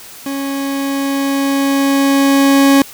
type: tone with level ramp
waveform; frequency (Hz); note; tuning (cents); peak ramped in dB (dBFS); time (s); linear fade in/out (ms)
40% pulse; 275.8; C#4; -9; -18 to -5; 0.26-2.82; 2
effects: white hiss -35 dBFS RMS until 2.93 s